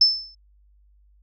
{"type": "tone with exponential decay", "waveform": "sine", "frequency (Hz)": 5274, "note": "E8", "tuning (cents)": 0, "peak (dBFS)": -9, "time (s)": [0.01, 0.35], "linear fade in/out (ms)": 5, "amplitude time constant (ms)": 72, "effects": ["added 50 Hz sine -54 dBFS peak until 1.22 s"]}